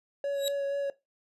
triangle tone with vibrato, 560 Hz, C#5, 18 cents sharp, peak -26 dBFS, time 0.24-0.9 s, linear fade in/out 2 ms, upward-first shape sine, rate 4.2 Hz, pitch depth 14 cents each way
sawtooth tone with exponential growth, 3844 Hz, B7, 48 cents flat, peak -23 dBFS, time 0.32-0.48 s, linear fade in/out 0 ms, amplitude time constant 34 ms
effects noise-tail reverb RT60 0.2 s tail -17 dB re dry + resampled to 32000 Hz

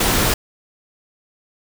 pink noise, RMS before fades -17 dBFS, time 0-0.34 s, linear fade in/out 5 ms, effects none

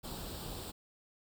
pink noise with comb filter, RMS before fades -43 dBFS, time 0.03-0.72 s, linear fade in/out 20 ms, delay 0.24 ms, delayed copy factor +0.65, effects none

